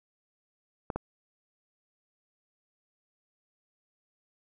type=clicks; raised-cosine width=1 ms; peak=-18 / -18 dBFS; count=2; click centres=0.902 / 0.96 s; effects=none